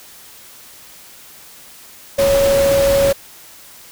sine tone in noise, 554.4 Hz, C#5, in tune, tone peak -11 dBFS, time 2.18-3.13 s, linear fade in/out 10 ms, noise pink, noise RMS -22 dBFS, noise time 2.18-3.13 s, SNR +8 dB, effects white hiss -41 dBFS RMS until 3.91 s

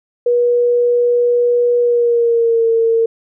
sine tone with pitch glide, 482.9 to 455.8 Hz, B4 to A#4, -39 to -39 cents, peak -10 dBFS, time 0.26-3.06 s, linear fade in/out 5 ms, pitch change -100 cents, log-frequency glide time 1.79-2.67 s, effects none

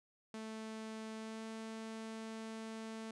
sawtooth tone with pitch glide, 220 to 222.2 Hz, A3 to A3, 0 to +17 cents, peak -40 dBFS, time 0.34-3.11 s, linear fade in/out 2 ms, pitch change +17 cents, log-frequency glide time 1.16-1.45 s, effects resampled to 22050 Hz

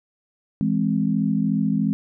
sine chord, E augmented, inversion none, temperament equal, 164.81 / 207.7 / 261.6 Hz, E3 / G#3 / B#3, 0 / 0 / 0 cents, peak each -24 / -21 / -24 dBFS, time 0.61-1.93 s, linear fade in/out 0 ms, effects none

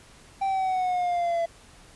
triangle exponential sweep, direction down, 784 to 669 Hz, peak -21 dBFS, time 0.41-1.46 s, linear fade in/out 10 ms, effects pink hiss -52 dBFS RMS until 1.95 s + resampled to 24000 Hz

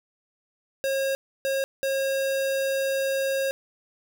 square tone bursts at uneven times, 541 Hz, C#5, 42 cents flat, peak -24 dBFS, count 3, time 0.84-1.15 / 1.45-1.64 / 1.83-3.51 s, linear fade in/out 0 ms, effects none

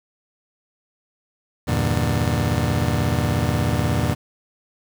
30% pulse chord, E half-diminished seventh, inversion none, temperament just, 82.41 / 98.89 / 118.67 / 148.33 Hz, E2 / G2 / Bb2 / D3, 0 / +16 / +31 / +18 cents, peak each -22 / -24 / -20 / -23 dBFS, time 1.67-4.15 s, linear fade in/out 20 ms, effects 7-bit

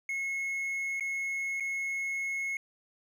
triangle tone with dropouts, 2176 Hz, C#7, 33 cents flat, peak -29 dBFS, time 0.09-2.57 s, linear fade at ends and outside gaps 2 ms, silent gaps 0.998-1.007 / 1.6-1.605 s, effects none

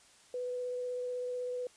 sine tone with vibrato, 496.4 Hz, B4, 9 cents sharp, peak -34 dBFS, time 0.34-1.67 s, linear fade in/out 2 ms, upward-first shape triangle, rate 16 Hz, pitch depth 11 cents each way, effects white hiss -61 dBFS RMS until 1.76 s + resampled to 22050 Hz

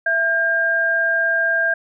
sine tone pair together, 663.6 / 1604 Hz, E5 / G6, +11 / +39 cents, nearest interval octave + minor third, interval 1528 cents, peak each -23 / -16 dBFS, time 0.06-1.74 s, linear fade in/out 5 ms, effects none

